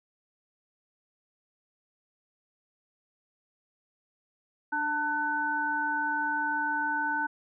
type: tone cluster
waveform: sine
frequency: 295.5 / 893 / 1501 Hz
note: D4 / A5 / F#6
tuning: +11 / +25 / +24 cents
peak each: -38 / -30 / -29 dBFS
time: 4.72-7.27 s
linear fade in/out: 10 ms
effects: none